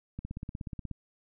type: click train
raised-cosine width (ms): 5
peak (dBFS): -25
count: 13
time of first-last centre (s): 0.19-0.913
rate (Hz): 16.6
effects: none